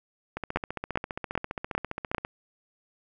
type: two click trains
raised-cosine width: 0.5 ms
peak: -17 / -9 dBFS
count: 29 / 5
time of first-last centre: 0.37-2.249 / 0.56-2.147 s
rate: 14.9 / 2.52 Hz
effects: none